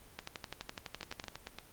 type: two click trains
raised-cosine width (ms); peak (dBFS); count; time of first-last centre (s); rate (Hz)
0.2; -22 / -24; 14 / 6; 0.19-1.282 / 1.01-1.586; 11.9 / 8.68
effects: pink hiss -58 dBFS RMS until 1.72 s + Opus 24 kbps